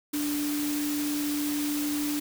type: tone in noise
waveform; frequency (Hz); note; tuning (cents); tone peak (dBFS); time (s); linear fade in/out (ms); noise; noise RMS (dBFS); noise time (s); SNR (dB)
sine; 293.7; D4; 0; -27; 0.13-2.2; 10; white; -35; 0.13-2.2; +5
effects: none